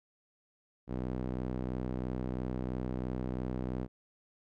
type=tone with band-pass filter; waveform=sawtooth; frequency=63 Hz; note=B1; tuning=35 cents sharp; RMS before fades=-36 dBFS; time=0.87-3.88 s; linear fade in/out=50 ms; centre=270 Hz; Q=0.8; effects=none